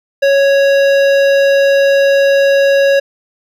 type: tone with hard clipping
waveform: sine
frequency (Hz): 554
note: C#5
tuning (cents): -1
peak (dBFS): -9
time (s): 0.22-3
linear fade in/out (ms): 10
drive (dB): 14
effects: none